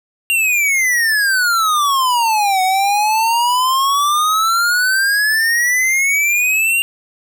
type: exponential two-way sweep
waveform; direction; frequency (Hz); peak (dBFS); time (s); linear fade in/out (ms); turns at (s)
square; down then up; 2797 to 740 to 2797; -13; 0.3-6.82; 0; 2.62
effects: none